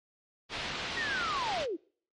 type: low-pass noise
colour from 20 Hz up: white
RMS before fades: -37 dBFS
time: 0.49-1.67 s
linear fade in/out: 50 ms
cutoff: 4100 Hz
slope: 24 dB/octave
type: linear sweep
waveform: sine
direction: down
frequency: 1931 to 293.7 Hz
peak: -31 dBFS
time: 0.96-1.77 s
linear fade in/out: 20 ms
effects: noise-tail reverb RT60 0.5 s tail -25 dB re dry + MP3 48 kbps